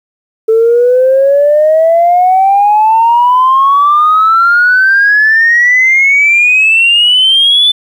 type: exponential sweep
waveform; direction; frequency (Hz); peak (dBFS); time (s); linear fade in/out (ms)
sine; up; 440 to 3523; -3; 0.48-7.72; 10
effects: tanh soft clip ceiling 0 dBFS + 7-bit